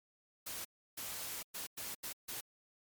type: noise bursts at uneven times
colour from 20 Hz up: white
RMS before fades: -43 dBFS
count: 6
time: 0.46-0.65 / 0.97-1.43 / 1.54-1.67 / 1.77-1.95 / 2.03-2.13 / 2.28-2.41 s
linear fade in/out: 10 ms
effects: MP3 96 kbps